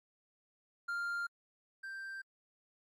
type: tone pair in turn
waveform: triangle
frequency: 1396.9 / 1572.5 Hz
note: F6 / G6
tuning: 0 / +5 cents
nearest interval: major second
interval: 205 cents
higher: second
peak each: -33 / -40 dBFS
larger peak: first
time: 0.88-1.27 / 1.83-2.22 s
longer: neither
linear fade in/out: 10 ms
effects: AAC 48 kbps